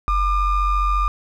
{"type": "ring-modulated tone", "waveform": "triangle", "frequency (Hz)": 622.3, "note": "D#5", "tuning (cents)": 0, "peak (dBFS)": -11, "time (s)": [0.08, 1.08], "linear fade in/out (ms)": 0, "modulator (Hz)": 575, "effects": []}